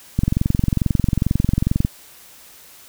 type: click train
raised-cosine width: 5 ms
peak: -4 dBFS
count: 38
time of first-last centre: 0.19-1.849 s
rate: 22.3 Hz
effects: white hiss -45 dBFS RMS until 2.88 s